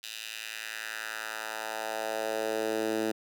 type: tone with high-pass filter sweep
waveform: 10% pulse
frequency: 110 Hz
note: A2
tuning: in tune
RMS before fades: -34 dBFS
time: 0.03-3.12 s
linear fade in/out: 10 ms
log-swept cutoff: 3300 to 290 Hz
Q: 1.8
effects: none